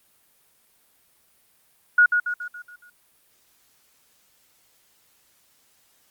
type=tone with echo; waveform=sine; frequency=1448 Hz; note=F#6; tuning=38 cents flat; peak=-11 dBFS; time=1.98-2.06 s; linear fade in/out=5 ms; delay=140 ms; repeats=6; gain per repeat=-6 dB; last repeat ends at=2.9 s; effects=white hiss -62 dBFS RMS until 6.1 s + Opus 32 kbps